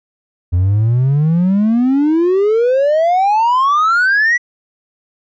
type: exponential sweep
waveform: triangle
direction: up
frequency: 85.9 to 1975.5 Hz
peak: -7 dBFS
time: 0.52-4.38 s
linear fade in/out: 20 ms
effects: tanh soft clip ceiling -4 dBFS + resampled to 16000 Hz